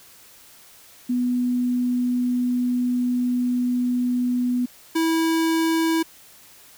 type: tone pair in turn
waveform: sine / square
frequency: 246.9 / 325.9 Hz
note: B3 / E4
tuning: 0 / -20 cents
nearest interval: perfect fourth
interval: 480 cents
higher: second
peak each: -19 dBFS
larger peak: neither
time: 1.09-4.66 / 4.95-6.03 s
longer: first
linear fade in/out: 10 ms
effects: white hiss -49 dBFS RMS until 6.77 s